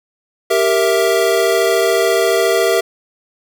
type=chord; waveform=square; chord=E diminished; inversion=first; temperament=equal; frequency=392 / 466.2 / 659.3 Hz; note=G4 / Bb4 / E5; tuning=0 / 0 / 0 cents; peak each=-17 dBFS; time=0.5-2.81 s; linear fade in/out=10 ms; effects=none